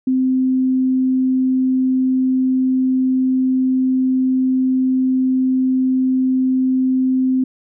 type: tone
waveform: sine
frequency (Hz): 259.1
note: C4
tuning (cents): -17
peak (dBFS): -13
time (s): 0.07-7.44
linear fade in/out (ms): 5
effects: none